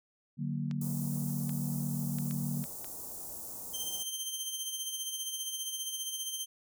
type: chord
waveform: sine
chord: D augmented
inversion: none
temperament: equal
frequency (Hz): 146.83 / 185 / 233.1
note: D3 / F#3 / A#3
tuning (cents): 0 / 0 / 0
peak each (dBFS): -34 / -38 / -37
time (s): 0.37-2.66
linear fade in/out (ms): 50
type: clicks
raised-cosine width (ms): 0.2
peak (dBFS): -29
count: 6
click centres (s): 0.712 / 1.494 / 2.186 / 2.31 / 2.64 / 2.845
type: band-stop noise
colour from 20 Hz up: white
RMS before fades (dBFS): -43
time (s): 0.81-4.03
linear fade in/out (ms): 5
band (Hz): 900 to 6700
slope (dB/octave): 24
type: tone with tremolo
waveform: 15% pulse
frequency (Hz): 3136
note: G7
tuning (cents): 0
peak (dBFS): -26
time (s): 3.73-6.46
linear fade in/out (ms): 20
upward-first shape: sine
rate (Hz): 15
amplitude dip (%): 50
effects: none